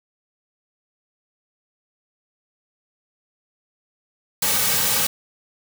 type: noise with comb filter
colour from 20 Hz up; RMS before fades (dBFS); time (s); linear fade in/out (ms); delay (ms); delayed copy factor
white; -20; 4.42-5.07; 5; 2.9; -0.85
effects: none